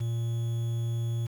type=tone with quantisation; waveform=triangle; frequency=116.54 Hz; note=A#2; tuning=in tune; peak=-25 dBFS; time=0-1.27 s; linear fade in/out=10 ms; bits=8; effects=none